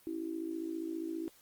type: tone with amplitude modulation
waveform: sine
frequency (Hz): 327.4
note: E4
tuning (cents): -12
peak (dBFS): -32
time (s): 0.07-1.28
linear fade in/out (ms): 0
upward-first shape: sine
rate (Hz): 54.9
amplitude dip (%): 80
effects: white hiss -63 dBFS RMS until 1.41 s + Opus 32 kbps